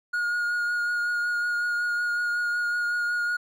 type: tone with vibrato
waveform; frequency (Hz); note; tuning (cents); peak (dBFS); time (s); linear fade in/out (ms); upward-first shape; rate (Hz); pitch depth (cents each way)
triangle; 1435; F6; +47; -22; 0.13-3.37; 10; triangle; 5.4; 17
effects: none